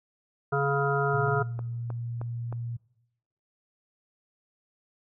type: harmonic tone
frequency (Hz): 140.2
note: C#3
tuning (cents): +20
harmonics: 1 / 3 / 5 / 7 / 9 / 10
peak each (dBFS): -28 / -28 / -31 / -36 / -32 / -32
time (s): 0.52-1.43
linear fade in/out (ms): 10
type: tone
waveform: sine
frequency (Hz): 118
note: A#2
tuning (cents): +22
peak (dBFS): -31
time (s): 1.13-2.77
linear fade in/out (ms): 10
type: click train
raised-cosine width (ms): 1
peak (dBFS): -25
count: 5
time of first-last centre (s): 1.28-2.526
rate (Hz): 3.21
effects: noise-tail reverb RT60 0.9 s tail -23 dB re dry